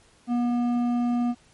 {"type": "tone with hard clipping", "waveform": "sine", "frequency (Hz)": 241.2, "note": "B3", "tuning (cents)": -41, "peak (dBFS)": -23, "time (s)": [0.27, 1.35], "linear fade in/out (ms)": 50, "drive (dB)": 8, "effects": ["pink hiss -58 dBFS RMS until 1.53 s", "MP3 48 kbps"]}